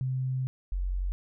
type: tone pair in turn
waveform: sine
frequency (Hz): 130 / 45.74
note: C3 / F#1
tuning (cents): -11 / -19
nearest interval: octave + tritone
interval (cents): 1808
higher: first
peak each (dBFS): -27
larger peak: neither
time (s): 0.01-0.47 / 0.72-1.12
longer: first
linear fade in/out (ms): 0
effects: none